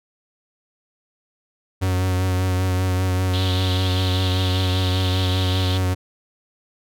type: tone with vibrato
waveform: 45% pulse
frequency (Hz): 92.5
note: F#2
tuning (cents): 0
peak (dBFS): -18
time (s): 1.81-5.95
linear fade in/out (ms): 20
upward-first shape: triangle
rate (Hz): 5.1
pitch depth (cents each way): 29
type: band-pass noise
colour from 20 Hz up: white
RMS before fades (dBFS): -30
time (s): 3.33-5.78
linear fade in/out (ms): 10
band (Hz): 3000 to 4000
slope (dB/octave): 48
effects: none